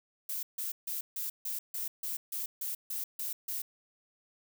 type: noise bursts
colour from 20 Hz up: violet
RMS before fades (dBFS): -36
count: 12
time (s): 0.29-3.62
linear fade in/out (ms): 5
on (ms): 140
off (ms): 150
effects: none